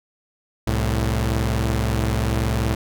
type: tone pair together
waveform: sawtooth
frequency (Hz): 65.41 / 110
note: C2 / A2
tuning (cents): 0 / 0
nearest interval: major sixth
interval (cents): 900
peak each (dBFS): -18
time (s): 0.67-2.75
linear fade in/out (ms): 5
effects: none